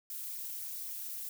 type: noise with flanger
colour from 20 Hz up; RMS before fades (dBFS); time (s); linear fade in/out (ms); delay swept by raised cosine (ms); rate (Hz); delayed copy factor
violet; -41; 0.1-1.29; 2; 0.25 to 4.65; 3.8; -0.65
effects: none